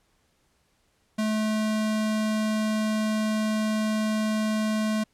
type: tone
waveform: square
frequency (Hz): 216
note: A3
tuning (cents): -32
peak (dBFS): -24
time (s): 1.18-5.04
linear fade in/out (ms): 10
effects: pink hiss -68 dBFS RMS until 5.13 s + low-pass 11000 Hz 12 dB/octave